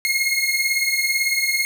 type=beating tone pair; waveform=sawtooth; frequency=2142 / 2160 Hz; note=C7 / C#7; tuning=+40 / -45 cents; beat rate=18 Hz; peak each=-19 / -17 dBFS; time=0.05-1.65 s; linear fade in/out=0 ms; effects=none